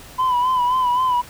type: tone with vibrato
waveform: sine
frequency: 1002 Hz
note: B5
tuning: 25 cents sharp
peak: -13 dBFS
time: 0.18-1.22 s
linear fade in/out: 20 ms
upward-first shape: sine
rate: 3.8 Hz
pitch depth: 56 cents each way
effects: tanh soft clip ceiling -14 dBFS + pink hiss -41 dBFS RMS until 1.29 s